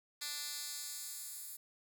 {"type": "tone with high-pass filter sweep", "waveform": "10% pulse", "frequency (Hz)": 293.7, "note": "D4", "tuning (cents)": 0, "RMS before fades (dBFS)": -44, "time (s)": [0.21, 1.57], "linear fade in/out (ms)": 10, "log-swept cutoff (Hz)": [3600, 11000], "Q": 0.93, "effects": []}